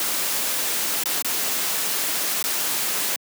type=noise with dropouts; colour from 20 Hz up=white; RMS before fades=-24 dBFS; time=0-3.16 s; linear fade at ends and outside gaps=1 ms; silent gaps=1.036-1.057 / 1.222-1.246 / 2.426-2.44 s; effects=high-pass 200 Hz 12 dB/octave